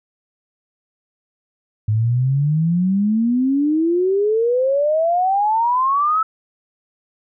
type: exponential sweep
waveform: sine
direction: up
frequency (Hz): 104.8 to 1318.5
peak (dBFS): -14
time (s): 1.88-6.23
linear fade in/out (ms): 5
effects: none